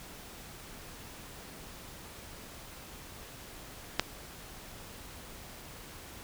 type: click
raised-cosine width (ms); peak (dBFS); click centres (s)
0.2; -7; 3.996
effects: pink hiss -48 dBFS RMS until 6.23 s